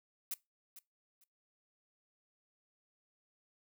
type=noise with echo; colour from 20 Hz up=blue; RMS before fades=-38 dBFS; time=0.31-0.34 s; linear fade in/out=2 ms; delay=450 ms; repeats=2; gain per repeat=-14 dB; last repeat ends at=1.24 s; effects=noise-tail reverb RT60 0.2 s tail -21 dB re dry